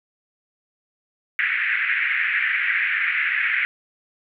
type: band-pass noise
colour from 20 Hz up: white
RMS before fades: -22 dBFS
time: 1.39-3.65 s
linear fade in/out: 0 ms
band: 1600 to 2300 Hz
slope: 48 dB/octave
effects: none